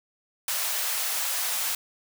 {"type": "high-pass noise", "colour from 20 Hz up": "white", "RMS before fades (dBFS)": -28, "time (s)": [0.48, 1.75], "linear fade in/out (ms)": 2, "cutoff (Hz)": 600, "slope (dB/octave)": 24, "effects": []}